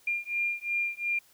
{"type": "beating tone pair", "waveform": "sine", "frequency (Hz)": [2398, 2400.8], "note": ["D7", "D7"], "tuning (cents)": [36, 38], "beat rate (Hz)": 2.8, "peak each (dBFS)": -31, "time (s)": [0.07, 1.19], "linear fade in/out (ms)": 5, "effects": ["white hiss -61 dBFS RMS until 1.33 s"]}